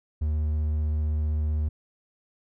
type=tone; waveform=triangle; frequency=76.3 Hz; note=D#2; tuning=33 cents flat; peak=-21 dBFS; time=0.21-1.69 s; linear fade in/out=10 ms; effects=none